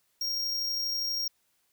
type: tone with amplitude modulation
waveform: square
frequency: 5580 Hz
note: F8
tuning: 2 cents flat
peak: -28 dBFS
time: 0.21-1.28 s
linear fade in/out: 5 ms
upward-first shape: sine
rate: 32.4 Hz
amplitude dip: 25%
effects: white hiss -72 dBFS RMS until 1.72 s